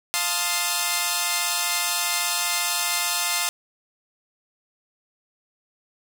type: chord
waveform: 5% pulse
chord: F dominant seventh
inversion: none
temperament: equal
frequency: 698.5 / 880 / 1046.5 / 1244.5 Hz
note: F5 / A5 / C6 / Eb6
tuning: 0 / 0 / 0 / 0 cents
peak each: -16 dBFS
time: 0.14-3.49 s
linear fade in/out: 0 ms
effects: none